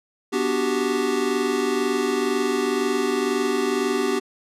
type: chord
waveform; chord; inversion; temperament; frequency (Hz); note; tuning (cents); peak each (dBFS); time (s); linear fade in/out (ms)
square; G major seventh; first; equal; 246.9 / 293.7 / 370 / 392; B3 / D4 / F#4 / G4; 0 / 0 / 0 / 0; -28 / -29 / -28 / -24; 0.32-4.2; 20
effects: low-pass 10000 Hz 12 dB/octave